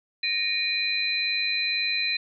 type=tone cluster; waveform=sine; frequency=1859 / 2347 / 2449 / 4040 Hz; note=A#6 / D7 / D#7 / B7; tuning=-5 / -2 / -28 / +39 cents; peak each=-34 / -33 / -28 / -26 dBFS; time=0.23-2.17 s; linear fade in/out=5 ms; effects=none